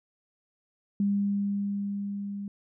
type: tone with level ramp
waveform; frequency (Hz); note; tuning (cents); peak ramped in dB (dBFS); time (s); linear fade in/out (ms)
sine; 201.1; G3; +44; -22 to -33; 1-2.48; 2
effects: none